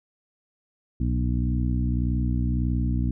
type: harmonic tone with a mistuned harmonic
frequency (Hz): 61.74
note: B1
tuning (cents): 0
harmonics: 1 / 2 / 3 / 4 / 5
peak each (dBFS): -24 / -27 / -31 / -30 / -35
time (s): 1-3.11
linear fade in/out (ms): 5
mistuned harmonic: 1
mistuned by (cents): +81
effects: none